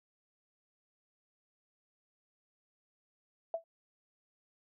sine tone with exponential decay, 662 Hz, E5, 7 cents sharp, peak -28 dBFS, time 3.54-3.64 s, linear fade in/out 2 ms, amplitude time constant 20 ms, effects none

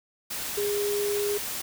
sine tone in noise, 410.3 Hz, G#4, 21 cents flat, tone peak -25 dBFS, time 0.57-1.38 s, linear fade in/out 10 ms, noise white, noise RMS -33 dBFS, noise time 0.3-1.62 s, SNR +5 dB, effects none

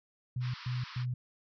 sine tone bursts, 124.6 Hz, B2, 16 cents sharp, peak -31 dBFS, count 3, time 0.36-1.14 s, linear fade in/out 5 ms, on 180 ms, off 120 ms
pink band-pass noise, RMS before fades -48 dBFS, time 0.4-1.06 s, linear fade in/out 50 ms, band 950 to 5400 Hz, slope 96 dB/octave
effects none

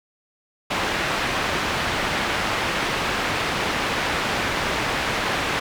white low-pass noise, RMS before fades -24 dBFS, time 0.7-5.6 s, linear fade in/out 10 ms, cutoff 2300 Hz, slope 12 dB/octave, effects none

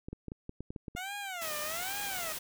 clicks, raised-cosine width 3 ms, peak -27 dBFS, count 10, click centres 0.085 / 0.13 / 0.283 / 0.319 / 0.494 / 0.606 / 0.705 / 0.762 / 0.882 / 0.951 s
15% pulse tone with vibrato, 698.5 Hz, F5, in tune, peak -31 dBFS, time 0.96-2.33 s, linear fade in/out 10 ms, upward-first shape sine, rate 1.2 Hz, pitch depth 270 cents each way
white noise, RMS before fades -39 dBFS, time 1.41-2.39 s, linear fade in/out 10 ms
effects none

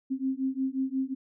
sine beating tone pair, 262.2 / 267.8 Hz, C4 / C4, +4 / +40 cents, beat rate 5.6 Hz, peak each -30 dBFS, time 0.1-1.15 s, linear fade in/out 20 ms, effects none

